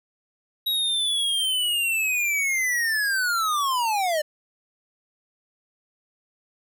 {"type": "linear sweep", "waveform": "square", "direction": "down", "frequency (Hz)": [3840, 587.3], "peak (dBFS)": -22, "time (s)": [0.66, 4.22], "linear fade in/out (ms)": 10, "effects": []}